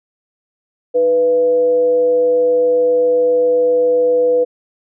sine tone with frequency modulation, 493.9 Hz, B4, in tune, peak -10 dBFS, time 0.94-4.45 s, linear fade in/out 20 ms, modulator 183 Hz, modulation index 0.26, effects none

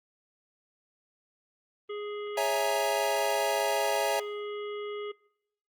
harmonic tone, 415.3 Hz, G#4, in tune, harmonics 1 / 3 / 5 / 7 / 8, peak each -34 / -44 / -48 / -51 / -52 dBFS, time 1.89-5.12 s, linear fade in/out 10 ms
square chord, A# half-diminished seventh, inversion first, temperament equal, 554.4 / 659.3 / 830.6 / 932.3 Hz, C#5 / E5 / G#5 / A#5, 0 / 0 / 0 / 0 cents, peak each -32 / -31 / -33 / -35 dBFS, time 2.37-4.2 s, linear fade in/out 5 ms
effects noise-tail reverb RT60 0.8 s tail -24 dB re dry + Opus 32 kbps

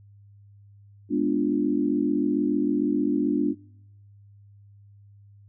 sine chord, G# diminished seventh, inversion none, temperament equal, 207.7 / 246.9 / 293.7 / 349.2 Hz, G#3 / B3 / D4 / F4, 0 / 0 / 0 / 0 cents, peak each -29 / -27 / -23 / -29 dBFS, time 1.09-3.55 s, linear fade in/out 50 ms, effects noise-tail reverb RT60 0.8 s tail -24 dB re dry + added 101 Hz sine -49 dBFS peak until 5.48 s

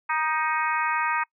harmonic tone with a mistuned harmonic, 313.7 Hz, D#4, 14 cents sharp, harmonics 3 / 4 / 5 / 6 / 7 / 8, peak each -26 / -28 / -30 / -32 / -33 / -34 dBFS, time 0.09-1.24 s, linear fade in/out 10 ms, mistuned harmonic 4, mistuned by -24 cents, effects noise-tail reverb RT60 0.1 s tail -26 dB re dry

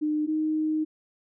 sine tone pair in turn, 303.6 / 310.7 Hz, D#4 / D#4, -42 / -2 cents, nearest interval unison, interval 40 cents, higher second, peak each -23 dBFS, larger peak neither, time 0.01-0.27 / 0.27-0.85 s, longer second, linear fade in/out 20 ms, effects none

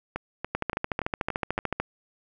two click trains, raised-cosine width 0.5 ms, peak -15 / -11 dBFS, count 6 / 18, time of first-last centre 0.16-1.589 / 0.55-1.8 s, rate 3.5 / 13.6 Hz, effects none

